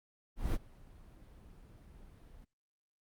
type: noise with ADSR envelope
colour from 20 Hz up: brown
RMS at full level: -31 dBFS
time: 0.36-2.45 s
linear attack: 180 ms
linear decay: 37 ms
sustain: -24 dB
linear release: 11 ms
effects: Opus 32 kbps